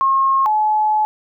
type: tone pair in turn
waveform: sine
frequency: 1078 / 855.6 Hz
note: C#6 / A5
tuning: -49 / -49 cents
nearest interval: major third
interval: 400 cents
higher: first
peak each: -12 / -13 dBFS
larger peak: first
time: 0.01-0.46 / 0.46-1.05 s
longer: second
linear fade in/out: 0 ms
effects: none